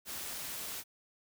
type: noise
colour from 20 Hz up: white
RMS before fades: -41 dBFS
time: 0.05-0.84 s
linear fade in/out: 50 ms
effects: none